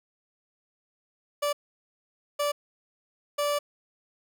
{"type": "tone bursts at uneven times", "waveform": "30% pulse", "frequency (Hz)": 582, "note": "D5", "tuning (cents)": -16, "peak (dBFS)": -22, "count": 3, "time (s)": [[1.42, 1.53], [2.39, 2.52], [3.38, 3.59]], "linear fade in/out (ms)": 10, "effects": []}